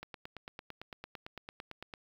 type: click train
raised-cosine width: 0.3 ms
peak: -27 dBFS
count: 18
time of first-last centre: 0.03-1.938 s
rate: 8.91 Hz
effects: 9-bit